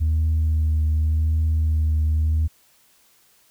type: tone with vibrato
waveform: sine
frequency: 78.3 Hz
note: D#2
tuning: 11 cents sharp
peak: -15 dBFS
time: 0-2.48 s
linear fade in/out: 20 ms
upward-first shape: triangle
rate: 0.87 Hz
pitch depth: 23 cents each way
effects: tanh soft clip ceiling -15 dBFS + white hiss -58 dBFS RMS until 3.5 s